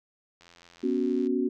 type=click train; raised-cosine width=0.2 ms; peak=-35 dBFS; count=75; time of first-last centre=0.41-1.27 s; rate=86 Hz
type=chord; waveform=sine; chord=B suspended second; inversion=none; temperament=equal with one note detuned; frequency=245.5 / 277.2 / 370 Hz; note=B3 / C#4 / F#4; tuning=-10 / 0 / 0 cents; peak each=-28 dBFS; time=0.83-1.49 s; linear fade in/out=10 ms
effects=none